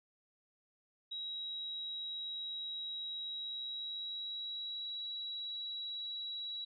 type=tone with pitch glide; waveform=sine; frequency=3847 to 3894 Hz; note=B7 to B7; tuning=-46 to -25 cents; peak=-39 dBFS; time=1.11-6.65 s; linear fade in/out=10 ms; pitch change=+21 cents; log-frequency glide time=3.26-4.94 s; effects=none